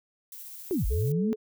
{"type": "noise with tremolo", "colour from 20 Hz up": "violet", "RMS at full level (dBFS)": -42, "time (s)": [0.32, 1.12], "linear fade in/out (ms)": 2, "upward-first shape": "triangle", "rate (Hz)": 15, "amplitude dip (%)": 25}
{"type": "linear two-way sweep", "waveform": "sine", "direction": "down then up", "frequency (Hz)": [402.3, 40.67, 238], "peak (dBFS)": -24, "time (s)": [0.71, 1.33], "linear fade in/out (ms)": 0, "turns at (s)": 0.86}
{"type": "tone", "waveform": "sine", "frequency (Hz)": 432.6, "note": "A4", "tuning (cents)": -29, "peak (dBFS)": -31, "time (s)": [0.9, 1.36], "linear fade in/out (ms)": 20}
{"effects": []}